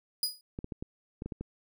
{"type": "tone with exponential decay", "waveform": "sawtooth", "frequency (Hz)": 4933, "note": "D#8", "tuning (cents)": -16, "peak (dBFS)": -21, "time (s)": [0.23, 0.41], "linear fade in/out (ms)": 2, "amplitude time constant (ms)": 39}
{"type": "clicks", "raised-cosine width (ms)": 3, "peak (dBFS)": -24, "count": 8, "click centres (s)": [0.589, 0.644, 0.722, 0.825, 1.221, 1.26, 1.322, 1.41]}
{"effects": []}